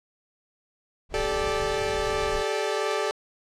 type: noise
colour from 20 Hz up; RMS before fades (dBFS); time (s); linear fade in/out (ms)
brown; -36; 1.09-2.44; 50
type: chord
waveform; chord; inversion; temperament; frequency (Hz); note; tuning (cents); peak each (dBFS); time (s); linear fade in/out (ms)
sawtooth; G suspended second; none; equal with one note detuned; 392 / 434.9 / 587.3; G4 / A4 / D5; 0 / -20 / 0; -26 / -24 / -26; 1.14-3.11; 0
effects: low-pass 7000 Hz 12 dB/octave